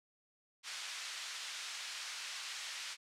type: band-pass noise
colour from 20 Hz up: white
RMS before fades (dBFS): -44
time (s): 0.63-2.97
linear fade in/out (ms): 50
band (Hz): 1400 to 5600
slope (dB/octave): 12
effects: low-pass 9000 Hz 12 dB/octave

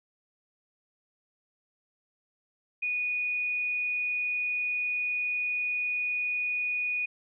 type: tone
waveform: sine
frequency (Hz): 2467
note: D#7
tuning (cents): -15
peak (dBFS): -27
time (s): 2.82-7.06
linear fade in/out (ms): 10
effects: none

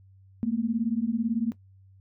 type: beating tone pair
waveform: sine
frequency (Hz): 219.6 / 237.6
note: A3 / A#3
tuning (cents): -3 / +33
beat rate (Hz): 18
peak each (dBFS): -27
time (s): 0.43-1.52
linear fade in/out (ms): 0
effects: noise-tail reverb RT60 0.1 s tail -17 dB re dry + added 96 Hz sine -52 dBFS peak until 2 s

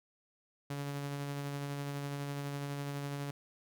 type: tone with tremolo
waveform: sawtooth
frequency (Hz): 142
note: C#3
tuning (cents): +42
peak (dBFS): -32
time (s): 0.7-3.31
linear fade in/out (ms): 5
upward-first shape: sine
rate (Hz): 12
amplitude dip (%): 25
effects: none

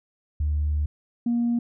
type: tone pair in turn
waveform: sine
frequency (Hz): 74.6 / 236.8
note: D2 / A#3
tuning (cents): +28 / +27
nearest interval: octave + minor sixth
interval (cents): 1999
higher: second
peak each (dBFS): -20 / -19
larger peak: second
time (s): 0.4-0.86 / 1.26-1.59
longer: first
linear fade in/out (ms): 5
effects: tanh soft clip ceiling -17 dBFS

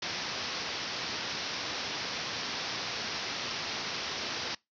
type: low-pass noise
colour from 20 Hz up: white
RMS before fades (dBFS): -36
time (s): 0.02-4.55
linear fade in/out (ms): 5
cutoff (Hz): 5800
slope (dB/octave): 96
effects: noise-tail reverb RT60 0.2 s tail -24 dB re dry + high-pass 100 Hz 12 dB/octave

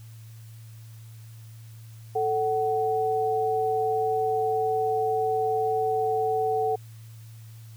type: tone pair together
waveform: sine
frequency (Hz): 440.6 / 749.7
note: A4 / F#5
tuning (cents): +2 / +23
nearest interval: major sixth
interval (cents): 921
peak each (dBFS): -25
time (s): 2.15-6.76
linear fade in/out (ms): 10
effects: added 112 Hz sine -42 dBFS peak until 7.76 s + white hiss -57 dBFS RMS until 7.76 s

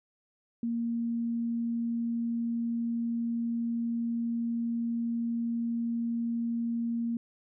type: tone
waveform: sine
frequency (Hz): 233.1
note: A#3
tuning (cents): 0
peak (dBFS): -28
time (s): 0.63-7.17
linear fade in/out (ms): 2
effects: none

